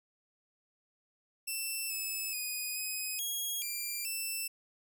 5% pulse tone with pitch steps, 2675 / 2598 / 2480 / 2517 / 3297 / 2376 / 2665 Hz, E7 / E7 / D#7 / D#7 / G#7 / D7 / E7, +25 / -26 / -6 / +19 / -13 / +20 / +18 cents, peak -26 dBFS, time 1.47-4.48 s, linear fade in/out 10 ms, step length 430 ms, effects none

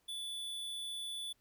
square tone, 3467 Hz, A7, 26 cents flat, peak -40 dBFS, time 0.08-1.33 s, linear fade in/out 10 ms, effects pink hiss -75 dBFS RMS until 1.4 s

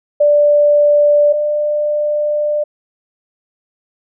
sine tone pair in turn, 587.3 / 595.5 Hz, D5 / D5, 0 / +24 cents, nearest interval unison, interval 24 cents, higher second, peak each -7 / -13 dBFS, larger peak first, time 0.2-1.33 / 1.33-2.64 s, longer second, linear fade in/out 10 ms, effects none

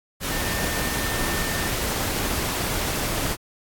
sine tone in noise, 1805 Hz, A6, 44 cents sharp, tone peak -33 dBFS, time 0.29-1.71 s, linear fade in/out 50 ms, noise pink, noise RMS -26 dBFS, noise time 0.2-3.37 s, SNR -10 dB, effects AAC 64 kbps

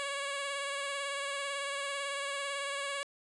10% pulse tone with vibrato, 560 Hz, C#5, 18 cents sharp, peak -26 dBFS, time 0-3.03 s, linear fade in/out 0 ms, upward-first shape sine, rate 18 Hz, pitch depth 27 cents each way, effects resampled to 24000 Hz

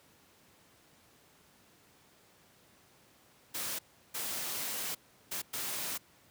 white noise bursts at uneven times, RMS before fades -37 dBFS, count 4, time 3.54-3.79 / 4.14-4.95 / 5.31-5.42 / 5.53-5.98 s, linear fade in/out 10 ms, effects pink hiss -63 dBFS RMS until 6.3 s + high-pass 100 Hz 12 dB/octave

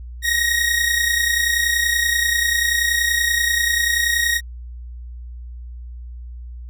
sawtooth tone pair together, 1864.7 / 1895.1 Hz, A#6 / A#6, 0 / +28 cents, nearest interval unison, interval 28 cents, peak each -16 dBFS, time 0.22-4.41 s, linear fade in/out 50 ms, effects added 60 Hz sine -31 dBFS peak until 6.69 s

